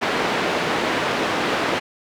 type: band-pass noise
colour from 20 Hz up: pink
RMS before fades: -22 dBFS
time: 0.01-1.8 s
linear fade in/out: 20 ms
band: 270 to 2900 Hz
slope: 12 dB/octave
effects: none